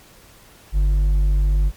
sine tone with hard clipping, 49 Hz, G1, in tune, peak -15 dBFS, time 0.72-1.72 s, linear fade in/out 50 ms, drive 4 dB, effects pink hiss -48 dBFS RMS until 1.76 s + MP3 96 kbps

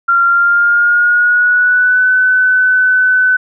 sine tone with pitch glide, 1382 to 1507.1 Hz, F6 to F#6, -19 to +31 cents, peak -7 dBFS, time 0.08-3.37 s, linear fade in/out 10 ms, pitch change +150 cents, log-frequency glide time 0.25-2.1 s, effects none

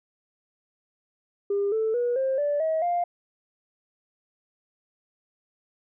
sine tone with pitch steps, 402.1 / 441 / 483.7 / 530.6 / 581.9 / 638.3 / 700.1 Hz, G4 / A4 / B4 / C5 / D5 / D#5 / F5, +44 / +4 / -36 / +24 / -16 / +44 / +4 cents, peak -21 dBFS, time 1.5-3.04 s, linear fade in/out 5 ms, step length 220 ms, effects tanh soft clip ceiling -18 dBFS

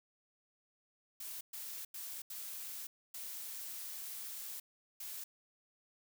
blue noise bursts at uneven times, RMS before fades -45 dBFS, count 6, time 1.2-1.41 / 1.53-1.85 / 1.94-2.22 / 2.3-2.87 / 3.14-4.6 / 5-5.24 s, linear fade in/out 5 ms, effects none

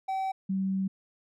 triangle / sine tone pair in turn, 767 / 191.75 Hz, G5 / G3, -38 / -38 cents, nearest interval 2 octaves, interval 2400 cents, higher first, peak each -26 dBFS, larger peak neither, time 0.08-0.32 / 0.49-0.88 s, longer second, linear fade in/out 10 ms, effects none

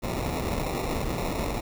pink noise with sample-and-hold, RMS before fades -29 dBFS, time 0.02-1.61 s, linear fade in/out 20 ms, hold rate 1575 Hz, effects none

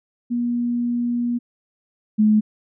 sine tone pair in turn, 240 / 213.8 Hz, B3 / A3, -49 / -49 cents, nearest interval major second, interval 200 cents, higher first, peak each -19 / -12 dBFS, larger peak second, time 0.3-1.39 / 2.18-2.41 s, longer first, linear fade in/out 20 ms, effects none

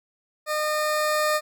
20% pulse tone with level ramp, 609 Hz, D#5, 37 cents flat, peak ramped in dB -19 to -15 dBFS, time 0.46-1.41 s, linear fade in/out 50 ms, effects none

